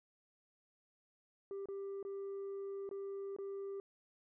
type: tone with dropouts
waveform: sine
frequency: 394.5 Hz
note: G4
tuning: 11 cents sharp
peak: -38 dBFS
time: 1.51-3.8 s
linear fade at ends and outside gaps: 1 ms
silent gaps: 1.657-1.686 / 2.028-2.05 / 2.891-2.912 / 3.364-3.386 s
effects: tanh soft clip ceiling -40 dBFS